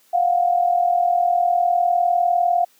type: tone pair together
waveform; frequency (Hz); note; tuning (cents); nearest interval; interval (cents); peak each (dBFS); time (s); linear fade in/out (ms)
sine; 700.1 / 740; F5 / F#5; +4 / 0; minor second; 96; -16 / -21; 0.13-2.65; 10
effects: white hiss -57 dBFS RMS until 2.79 s + high-pass 200 Hz 12 dB/octave